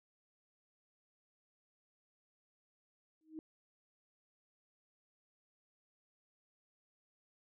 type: tone with exponential growth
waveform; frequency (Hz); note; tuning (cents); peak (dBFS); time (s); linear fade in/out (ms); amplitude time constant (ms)
sine; 314.9; D#4; +21; -39; 3.21-3.39; 1; 38
effects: none